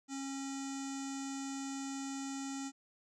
square tone with low-pass filter, 272.6 Hz, C#4, 29 cents flat, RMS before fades -41 dBFS, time 0.08-2.72 s, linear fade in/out 50 ms, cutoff 7100 Hz, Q 6, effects none

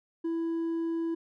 sine tone with hard clipping, 330.9 Hz, E4, 7 cents sharp, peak -29 dBFS, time 0.24-1.15 s, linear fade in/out 10 ms, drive 2 dB, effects none

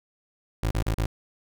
25% pulse tone bursts, 54.6 Hz, A1, 13 cents flat, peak -19 dBFS, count 4, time 0.63-1.06 s, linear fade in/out 5 ms, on 79 ms, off 38 ms, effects none

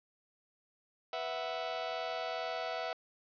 sawtooth chord, B suspended fourth, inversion none, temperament just, 493.9 / 658.5 / 740.8 Hz, B4 / E5 / F#5, 0 / -2 / +2 cents, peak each -39 / -34 / -36 dBFS, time 1.13-2.93 s, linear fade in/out 2 ms, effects resampled to 11025 Hz + 10-bit

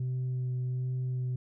sine tone with vibrato, 127 Hz, B2, 49 cents sharp, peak -27 dBFS, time 0-1.36 s, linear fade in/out 5 ms, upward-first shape sine, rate 1.3 Hz, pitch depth 12 cents each way, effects tanh soft clip ceiling -28 dBFS

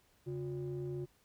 triangle ring-modulated tone, 110 Hz, A2, in tune, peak -32 dBFS, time 0.26-1.06 s, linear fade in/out 20 ms, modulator 248 Hz, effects pink hiss -70 dBFS RMS until 1.24 s

